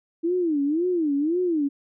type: tone with vibrato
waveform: sine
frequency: 319.8 Hz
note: D#4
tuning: 48 cents sharp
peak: -20 dBFS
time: 0.23-1.69 s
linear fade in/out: 20 ms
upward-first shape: sine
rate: 1.9 Hz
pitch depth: 230 cents each way
effects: none